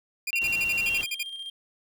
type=tone bursts; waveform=sawtooth; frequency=2421 Hz; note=D#7; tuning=48 cents flat; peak=-24 dBFS; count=12; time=0.27-1.231 s; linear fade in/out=5 ms; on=37 ms; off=47 ms
type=tone; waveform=sine; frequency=2751 Hz; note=F7; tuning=27 cents flat; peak=-24 dBFS; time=0.33-1.01 s; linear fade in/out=0 ms
type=noise; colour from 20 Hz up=pink; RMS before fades=-42 dBFS; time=0.41-1.05 s; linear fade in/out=10 ms
type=tone with tremolo; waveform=triangle; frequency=3197 Hz; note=G7; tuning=33 cents sharp; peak=-32 dBFS; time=0.86-1.5 s; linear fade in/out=2 ms; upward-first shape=square; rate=15 Hz; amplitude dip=40%
effects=none